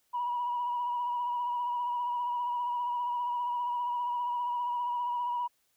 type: tone with vibrato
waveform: sine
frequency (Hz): 970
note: B5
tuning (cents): -31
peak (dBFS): -28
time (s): 0.13-5.48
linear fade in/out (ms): 20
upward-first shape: triangle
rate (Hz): 15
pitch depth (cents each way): 40
effects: tanh soft clip ceiling -25 dBFS + white hiss -73 dBFS RMS until 5.76 s